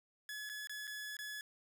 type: tone with dropouts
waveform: sawtooth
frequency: 1702 Hz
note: G#6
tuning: 42 cents sharp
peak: -39 dBFS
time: 0.29-1.41 s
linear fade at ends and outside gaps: 1 ms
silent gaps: 0.492-0.497 / 0.672-0.695 / 0.871-0.876 / 1.168-1.189 s
effects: none